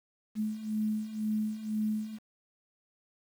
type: beating tone pair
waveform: sine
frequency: 213.6 / 215.6 Hz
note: G#3 / A3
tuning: +49 / -35 cents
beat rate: 2 Hz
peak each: -35 / -31 dBFS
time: 0.35-2.19 s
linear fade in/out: 50 ms
effects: 9-bit